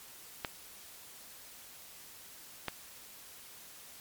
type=clicks; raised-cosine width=0.3 ms; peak=-17 dBFS; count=2; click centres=0.448 / 2.683 s; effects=white hiss -52 dBFS RMS until 4 s + MP3 96 kbps